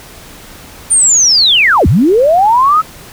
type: linear two-way sweep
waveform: sine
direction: down then up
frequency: 9170 to 65.6 to 1308 Hz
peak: -5 dBFS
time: 0.9-2.82 s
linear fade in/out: 20 ms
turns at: 1.87 s
effects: pink hiss -34 dBFS RMS until 3.12 s